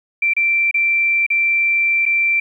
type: tone with dropouts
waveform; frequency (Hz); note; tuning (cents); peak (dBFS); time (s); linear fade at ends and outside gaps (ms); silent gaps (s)
sine; 2349; D7; 0; -13; 0.22-2.4; 5; 0.336-0.365 / 0.712-0.742 / 1.265-1.302 / 2.055-2.061
effects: 9-bit